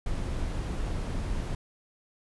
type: noise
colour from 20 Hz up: brown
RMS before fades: -31 dBFS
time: 0.06-1.55 s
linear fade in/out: 2 ms
effects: resampled to 24000 Hz